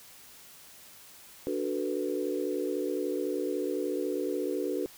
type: chord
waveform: sine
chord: B minor seventh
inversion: first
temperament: equal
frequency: 293.7 / 370 / 440 / 493.9 Hz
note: D4 / F#4 / A4 / B4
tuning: 0 / 0 / 0 / 0 cents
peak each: -34 / -33 / -35 / -35 dBFS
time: 1.47-4.86 s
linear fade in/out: 0 ms
effects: white hiss -52 dBFS RMS until 4.97 s